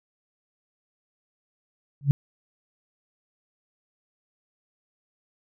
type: tone with exponential growth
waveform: sine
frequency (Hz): 140.6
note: C#3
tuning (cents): +25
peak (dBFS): -10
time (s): 2.01-2.11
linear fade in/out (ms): 0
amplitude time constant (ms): 21
effects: none